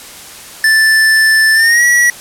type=tone with pitch glide; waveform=square; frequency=1760 to 1930.4 Hz; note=A6 to B6; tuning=0 to -40 cents; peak=-7 dBFS; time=0.64-2.1 s; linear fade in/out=2 ms; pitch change=+160 cents; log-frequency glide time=1.54-1.84 s; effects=white hiss -32 dBFS RMS until 2.2 s + low-pass 12000 Hz 12 dB/octave